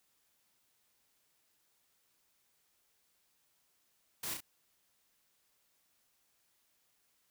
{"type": "noise with echo", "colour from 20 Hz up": "white", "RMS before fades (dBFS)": -40, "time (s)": [4.23, 4.34], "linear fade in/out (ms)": 5, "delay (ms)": 33, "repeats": 2, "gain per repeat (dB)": -4, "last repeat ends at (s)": 4.406, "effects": ["white hiss -75 dBFS RMS until 7.3 s"]}